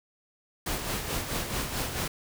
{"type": "noise with tremolo", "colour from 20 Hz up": "pink", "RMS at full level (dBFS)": -30, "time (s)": [0.66, 2.08], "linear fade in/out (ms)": 5, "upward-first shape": "sine", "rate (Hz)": 4.6, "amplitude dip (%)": 50, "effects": []}